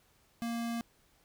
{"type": "tone", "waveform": "square", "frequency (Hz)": 233.1, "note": "A#3", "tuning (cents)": 0, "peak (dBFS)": -34, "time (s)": [0.42, 0.81], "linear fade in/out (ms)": 0, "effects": ["pink hiss -68 dBFS RMS until 1.24 s"]}